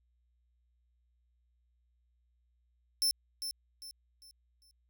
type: tone with echo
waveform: sawtooth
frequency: 5330 Hz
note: E8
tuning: 18 cents sharp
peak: -24 dBFS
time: 3.02-3.11 s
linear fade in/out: 0 ms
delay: 400 ms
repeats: 4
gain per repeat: -9 dB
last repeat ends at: 4.71 s
effects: added 60 Hz sine -70 dBFS peak until 4.89 s